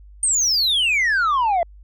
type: exponential sweep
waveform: sine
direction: down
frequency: 8920 to 659.3 Hz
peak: -13 dBFS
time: 0.23-1.63 s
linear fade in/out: 2 ms
effects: tanh soft clip ceiling -15 dBFS + added 50 Hz sine -41 dBFS peak until 1.83 s